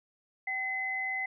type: tone pair together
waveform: sine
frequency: 768.6 / 2036 Hz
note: G5 / C7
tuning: -34 / -48 cents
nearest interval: octave + perfect fourth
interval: 1686 cents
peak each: -39 / -31 dBFS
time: 0.47-1.26 s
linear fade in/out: 5 ms
effects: none